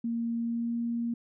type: tone with pitch glide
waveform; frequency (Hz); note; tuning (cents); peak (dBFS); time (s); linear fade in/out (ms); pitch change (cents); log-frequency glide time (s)
sine; 232.3 to 234.5; A#3 to A#3; -6 to +11; -28; 0.04-1.14; 5; +17; 0.38-0.76
effects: none